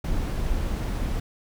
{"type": "noise", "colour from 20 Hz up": "brown", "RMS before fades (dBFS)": -26, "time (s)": [0.04, 1.2], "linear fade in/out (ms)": 5, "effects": []}